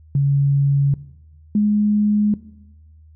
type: tone pair in turn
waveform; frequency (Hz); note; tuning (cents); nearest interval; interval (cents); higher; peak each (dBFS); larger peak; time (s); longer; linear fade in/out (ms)
sine; 140.1 / 209; C#3 / G#3; +19 / +11; perfect fifth; 692; second; -13 / -13; neither; 0.15-0.94 / 1.55-2.34; neither; 2
effects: noise-tail reverb RT60 1.0 s tail -18 dB re dry + added 78 Hz sine -44 dBFS peak until 3.15 s

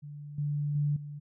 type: tone with level steps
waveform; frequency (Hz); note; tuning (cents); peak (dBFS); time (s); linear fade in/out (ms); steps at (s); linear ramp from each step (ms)
sine; 146.3; D3; -6; -40 / -28 / -25 / -38; 0.02-1.2; 20; 0.38 / 0.75 / 0.96; 5
effects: none

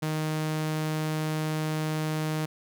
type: tone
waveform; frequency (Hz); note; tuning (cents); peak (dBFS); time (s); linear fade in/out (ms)
sawtooth; 155.56; D#3; 0; -23; 0.02-2.46; 10
effects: none

